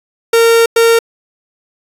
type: tone bursts at uneven times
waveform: 45% pulse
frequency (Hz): 460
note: A#4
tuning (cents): -23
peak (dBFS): -6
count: 2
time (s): 0.33-0.66 / 0.76-0.99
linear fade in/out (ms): 5
effects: resampled to 32000 Hz